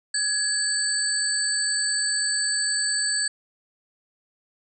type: tone cluster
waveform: sine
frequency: 1674 / 4539 / 8050 Hz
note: G#6 / C#8 / B8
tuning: +13 / +40 / +32 cents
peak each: -28 / -26 / -25 dBFS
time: 0.14-3.28 s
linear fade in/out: 5 ms
effects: none